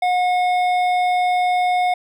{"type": "tone with hard clipping", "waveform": "triangle", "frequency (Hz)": 724, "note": "F#5", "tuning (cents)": -38, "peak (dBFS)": -17, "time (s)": [0.02, 1.94], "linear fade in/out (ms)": 5, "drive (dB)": 13, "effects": []}